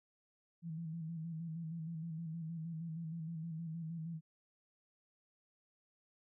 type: tone with vibrato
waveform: sine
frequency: 163.4 Hz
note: E3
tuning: 15 cents flat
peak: -40 dBFS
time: 0.62-4.21 s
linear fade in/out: 50 ms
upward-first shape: square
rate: 6.4 Hz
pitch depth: 48 cents each way
effects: none